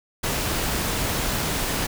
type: noise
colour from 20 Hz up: pink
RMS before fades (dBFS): -25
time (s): 0.23-1.87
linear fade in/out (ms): 10
effects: none